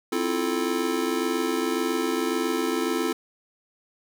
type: chord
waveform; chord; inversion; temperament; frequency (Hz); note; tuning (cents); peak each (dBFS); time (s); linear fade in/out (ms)
square; F major seventh; second; just; 261.9 / 327.4 / 349.2 / 436.5; C4 / E4 / F4 / A4; +2 / -12 / 0 / -14; -30; 0.12-3.13; 5
effects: none